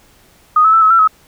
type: tone with pitch steps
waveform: sine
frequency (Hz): 1242 / 1300 / 1325 / 1286 / 1350 / 1280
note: D#6 / E6 / E6 / E6 / E6 / D#6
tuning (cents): -3 / -24 / +9 / -43 / +41 / +49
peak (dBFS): -6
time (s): 0.56-1.076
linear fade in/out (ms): 5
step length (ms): 86
effects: pink hiss -49 dBFS RMS until 1.27 s